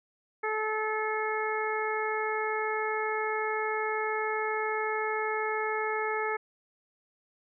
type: harmonic tone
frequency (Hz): 433.1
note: A4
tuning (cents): -27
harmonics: 1 / 2 / 3 / 4 / 5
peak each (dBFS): -32 / -34 / -35 / -36 / -36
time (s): 0.43-6.37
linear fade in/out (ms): 10
effects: none